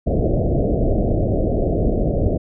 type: low-pass noise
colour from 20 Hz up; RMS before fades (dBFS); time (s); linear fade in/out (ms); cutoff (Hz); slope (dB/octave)
pink; -18; 0.06-2.38; 20; 690; 96
effects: none